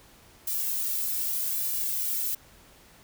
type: noise with flanger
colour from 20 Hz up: violet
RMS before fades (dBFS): -29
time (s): 0.47-2.35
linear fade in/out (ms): 5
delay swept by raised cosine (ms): 1.7 to 2.28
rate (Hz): 0.82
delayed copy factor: +0.85
effects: pink hiss -55 dBFS RMS until 3.03 s